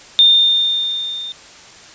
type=tone with level ramp; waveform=sine; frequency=3623 Hz; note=A7; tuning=50 cents sharp; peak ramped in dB=-5 to -25 dBFS; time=0.19-1.32 s; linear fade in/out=0 ms; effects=white hiss -40 dBFS RMS until 1.94 s + resampled to 16000 Hz